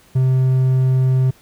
triangle tone, 130 Hz, C3, 11 cents flat, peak -10 dBFS, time 0.15-1.31 s, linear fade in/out 10 ms, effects pink hiss -51 dBFS RMS until 1.41 s

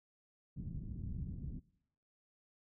white low-pass noise, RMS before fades -43 dBFS, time 0.56-1.6 s, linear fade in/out 10 ms, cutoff 180 Hz, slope 24 dB/octave, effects noise-tail reverb RT60 0.8 s tail -23 dB re dry

